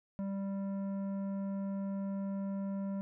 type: tone with tanh clipping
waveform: sine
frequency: 196.3 Hz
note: G3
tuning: 3 cents sharp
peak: -36 dBFS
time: 0.19-3.01 s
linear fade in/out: 0 ms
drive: 11 dB
effects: none